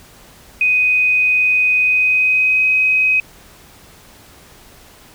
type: tone with pitch glide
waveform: sine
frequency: 2499 to 2525 Hz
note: D#7 to D#7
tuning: +7 to +25 cents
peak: -11 dBFS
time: 0.61-3.2 s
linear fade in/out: 2 ms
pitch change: +18 cents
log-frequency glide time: 1.81-2.68 s
effects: pink hiss -44 dBFS RMS until 5.14 s